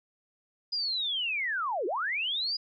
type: linear two-way sweep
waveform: sine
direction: down then up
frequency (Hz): 4978 to 329.6 to 4978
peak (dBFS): -28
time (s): 0.72-2.57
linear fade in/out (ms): 10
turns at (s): 1.86
effects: none